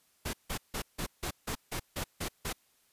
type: noise bursts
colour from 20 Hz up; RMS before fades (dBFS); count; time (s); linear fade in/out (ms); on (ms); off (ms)
pink; -35; 10; 0.25-2.53; 10; 84; 160
effects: white hiss -69 dBFS RMS until 2.92 s + resampled to 32000 Hz